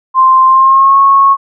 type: tone with pitch glide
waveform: sine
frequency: 1046.5 to 1097.9 Hz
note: C6 to C#6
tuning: 0 to -17 cents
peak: -3 dBFS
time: 0.14-1.37 s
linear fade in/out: 50 ms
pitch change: +83 cents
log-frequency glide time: 0.47-0.98 s
effects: none